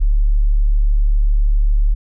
sine tone, 36.3 Hz, D1, 19 cents flat, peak -10 dBFS, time 0-1.95 s, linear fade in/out 20 ms, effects none

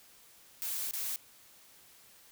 blue noise with dropouts, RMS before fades -36 dBFS, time 0.62-1.16 s, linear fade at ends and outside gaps 0 ms, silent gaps 0.91-0.935 s, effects white hiss -59 dBFS RMS until 2.31 s

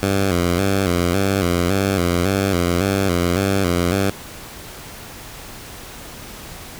10% pulse tone with vibrato, 92.4 Hz, F#2, 2 cents flat, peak -8 dBFS, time 0.03-4.1 s, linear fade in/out 0 ms, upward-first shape square, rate 1.8 Hz, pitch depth 95 cents each way, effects pink hiss -36 dBFS RMS until 6.79 s

